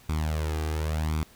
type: tone with flanger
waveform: sawtooth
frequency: 77.78 Hz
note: D#2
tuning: in tune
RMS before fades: -28 dBFS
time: 0.09-1.23 s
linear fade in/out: 0 ms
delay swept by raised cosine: 0.85 to 2.55 ms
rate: 0.92 Hz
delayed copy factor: +0.7
effects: pink hiss -55 dBFS RMS until 1.35 s